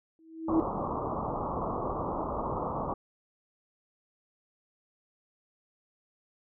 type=tone with exponential growth; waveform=sine; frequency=323.4 Hz; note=E4; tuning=33 cents flat; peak=-19 dBFS; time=0.19-0.6 s; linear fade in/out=1 ms; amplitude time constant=88 ms
type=low-pass noise; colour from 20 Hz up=white; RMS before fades=-33 dBFS; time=0.48-2.94 s; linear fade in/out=5 ms; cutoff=1200 Hz; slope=96 dB/octave
effects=none